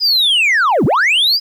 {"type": "linear two-way sweep", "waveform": "sine", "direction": "down then up", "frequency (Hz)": [5040, 108.8, 5040], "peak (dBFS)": -7, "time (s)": [0, 1.4], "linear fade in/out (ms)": 50, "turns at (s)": 0.85, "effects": ["tanh soft clip ceiling -9 dBFS", "8-bit"]}